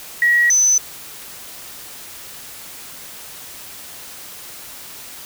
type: tone pair in turn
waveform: sine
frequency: 1912 / 6049 Hz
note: A#6 / F#8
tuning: +43 / +37 cents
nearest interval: octave + minor sixth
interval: 1994 cents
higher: second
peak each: -11 dBFS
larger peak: neither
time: 0.22-0.5 / 0.5-0.78 s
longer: neither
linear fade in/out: 2 ms
effects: white hiss -36 dBFS RMS until 5.25 s